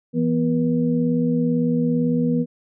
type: tone cluster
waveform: sine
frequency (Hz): 166.4 / 244.3 / 480.8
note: E3 / B3 / B4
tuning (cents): +17 / -19 / -46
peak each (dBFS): -22 / -19 / -26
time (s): 0.13-2.46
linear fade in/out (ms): 50
effects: none